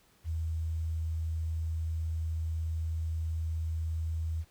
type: tone with quantisation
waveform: sine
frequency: 80.8 Hz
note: E2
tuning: 34 cents flat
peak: -30 dBFS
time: 0.24-4.45 s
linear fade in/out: 50 ms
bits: 10
effects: pink hiss -65 dBFS RMS until 4.5 s